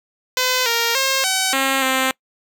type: tone with pitch steps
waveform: 5% pulse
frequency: 508 / 465.2 / 535 / 759 / 268.9 / 262.3 Hz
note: B4 / A#4 / C5 / F#5 / C4 / C4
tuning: +49 / -4 / +38 / +44 / +47 / +4 cents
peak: -5 dBFS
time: 0.37-2.11 s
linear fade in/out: 2 ms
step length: 290 ms
effects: noise-tail reverb RT60 0.1 s tail -24 dB re dry